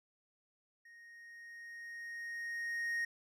triangle tone with level ramp, 1864.7 Hz, A#6, in tune, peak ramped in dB -54 to -31 dBFS, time 0.85-3.05 s, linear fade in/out 5 ms, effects none

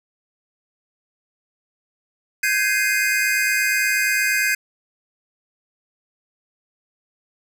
square chord, Ab major seventh, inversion third, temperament equal with one note detuned, 1552.7 / 1661.2 / 2093 / 2489 Hz, G6 / Ab6 / C7 / Eb7, -17 / 0 / 0 / 0 cents, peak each -24 dBFS, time 2.43-4.55 s, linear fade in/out 5 ms, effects none

